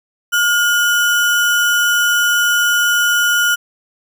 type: tone with sample-and-hold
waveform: sine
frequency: 1426 Hz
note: F6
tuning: 36 cents sharp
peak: -11 dBFS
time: 0.32-3.56 s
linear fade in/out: 20 ms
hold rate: 4410 Hz
effects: none